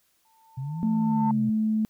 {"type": "tone with exponential growth", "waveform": "sine", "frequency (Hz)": 894, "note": "A5", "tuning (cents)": 27, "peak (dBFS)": -23, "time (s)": [0.25, 1.31], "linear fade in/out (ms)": 2, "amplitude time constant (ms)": 230}
{"type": "exponential two-way sweep", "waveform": "sine", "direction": "up then down", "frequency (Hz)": [127.2, 176.5, 127.2], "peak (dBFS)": -29, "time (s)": [0.57, 1.5], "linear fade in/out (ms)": 10, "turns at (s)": 0.84}
{"type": "tone with pitch glide", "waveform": "sine", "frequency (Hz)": [220, 217.3], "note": ["A3", "A3"], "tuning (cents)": [0, -21], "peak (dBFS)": -21, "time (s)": [0.83, 1.85], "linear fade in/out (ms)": 0, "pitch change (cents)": -21, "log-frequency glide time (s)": [1.16, 1.21]}
{"effects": ["tanh soft clip ceiling -11 dBFS", "white hiss -68 dBFS RMS until 1.89 s"]}